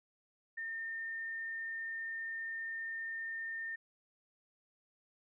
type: tone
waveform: sine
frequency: 1815 Hz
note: A#6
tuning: 47 cents flat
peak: -38 dBFS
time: 0.57-3.76 s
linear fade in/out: 10 ms
effects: none